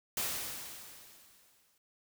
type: noise with exponential decay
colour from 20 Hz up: white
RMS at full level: -33 dBFS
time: 0.17-1.78 s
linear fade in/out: 2 ms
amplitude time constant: 350 ms
effects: none